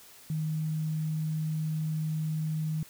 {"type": "tone", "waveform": "sine", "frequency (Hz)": 156.4, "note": "D#3", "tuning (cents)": 9, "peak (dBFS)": -28, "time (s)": [0.3, 2.83], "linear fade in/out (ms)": 2, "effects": ["white hiss -53 dBFS RMS until 2.89 s"]}